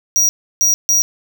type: tone bursts at uneven times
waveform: square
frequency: 5750 Hz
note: F8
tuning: 50 cents sharp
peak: -11 dBFS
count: 3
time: 0.16-0.29 / 0.61-0.74 / 0.89-1.02 s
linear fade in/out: 0 ms
effects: none